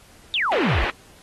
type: exponential sweep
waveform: sine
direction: down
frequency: 3756 to 45.24 Hz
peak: -19 dBFS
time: 0.34-0.84 s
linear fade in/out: 0 ms
type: band-pass noise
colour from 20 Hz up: white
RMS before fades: -26 dBFS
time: 0.52-0.9 s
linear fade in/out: 0 ms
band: 300 to 2600 Hz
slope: 24 dB/octave
effects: pink hiss -51 dBFS RMS until 1.22 s + AAC 32 kbps